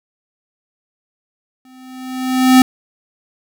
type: tone with exponential growth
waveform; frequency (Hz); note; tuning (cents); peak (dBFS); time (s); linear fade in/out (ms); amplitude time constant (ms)
square; 257.5; C4; -28; -4; 1.65-2.62; 2; 210
effects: none